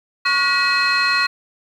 sine tone cluster, 1111 / 1441 / 1921 / 2552 / 4189 Hz, C#6 / F#6 / B6 / D#7 / C8, +4 / -46 / -48 / +43 / +1 cents, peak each -20 dBFS, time 0.25-1.27 s, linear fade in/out 10 ms, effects tanh soft clip ceiling -9 dBFS + 8-bit

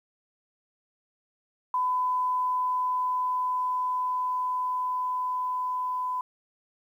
sine tone with level ramp, 1005 Hz, B5, 30 cents sharp, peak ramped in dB -23 to -27 dBFS, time 1.74-6.21 s, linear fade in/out 2 ms, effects 10-bit

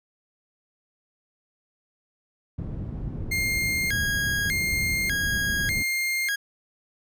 white low-pass noise, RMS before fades -32 dBFS, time 2.58-5.83 s, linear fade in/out 5 ms, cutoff 140 Hz, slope 12 dB/octave
40% pulse tone with vibrato, 1864.7 Hz, A#6, in tune, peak -23 dBFS, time 3.31-6.36 s, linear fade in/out 10 ms, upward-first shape square, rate 0.84 Hz, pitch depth 220 cents each way
effects none

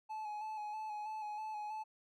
triangle tone with vibrato, 854 Hz, G#5, 48 cents sharp, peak -38 dBFS, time 0.09-1.84 s, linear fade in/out 20 ms, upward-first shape square, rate 3.1 Hz, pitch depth 27 cents each way, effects none

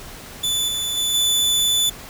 sawtooth tone with level steps, 3487 Hz, A7, 16 cents flat, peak -16 / -19 / -16 / -13 dBFS, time 0.43-1.9 s, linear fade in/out 10 ms, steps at 0.68 / 0.97 / 1.14 s, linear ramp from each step 5 ms, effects pink hiss -38 dBFS RMS until 2.09 s

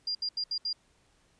sine tone bursts at uneven times, 4800 Hz, D8, 37 cents sharp, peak -29 dBFS, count 5, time 0.07-0.15 / 0.22-0.29 / 0.37-0.44 / 0.51-0.58 / 0.65-0.73 s, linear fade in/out 5 ms, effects pink hiss -67 dBFS RMS until 1.39 s + resampled to 22050 Hz

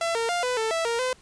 sawtooth tone with pitch steps, 671 / 459.1 / 701 / 499.6 / 444.1 / 659 / 465.7 / 510 Hz, E5 / A#4 / F5 / B4 / A4 / E5 / A#4 / C5, +31 / -26 / +6 / +20 / +16 / -1 / -2 / -44 cents, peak -20 dBFS, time 0.01-1.13 s, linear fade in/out 2 ms, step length 140 ms, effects pink hiss -55 dBFS RMS until 1.21 s + resampled to 22050 Hz

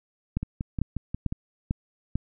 two click trains, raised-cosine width 5 ms, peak -13 / -17 dBFS, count 5 / 6, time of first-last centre 0.37-2.156 / 0.43-1.324 s, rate 2.24 / 5.59 Hz, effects none

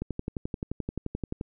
click train, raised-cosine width 3 ms, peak -18 dBFS, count 17, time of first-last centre 0.02-1.411 s, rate 11.5 Hz, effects none

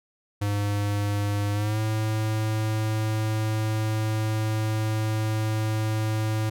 square tone with pitch glide, 102.3 to 109.01 Hz, G#2 to A2, -26 to -16 cents, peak -24 dBFS, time 0.41-6.5 s, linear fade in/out 10 ms, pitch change +110 cents, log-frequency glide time 1.53-1.79 s, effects none

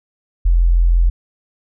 sine tone, 42.86 Hz, F1, 32 cents flat, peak -9 dBFS, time 0.45-1.1 s, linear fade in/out 10 ms, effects none

